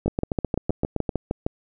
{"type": "two click trains", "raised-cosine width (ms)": 2, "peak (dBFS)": [-9, -10], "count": [10, 9], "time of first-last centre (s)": [[0.08, 1.465], [0.06, 1.092]], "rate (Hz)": [6.5, 7.75], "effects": []}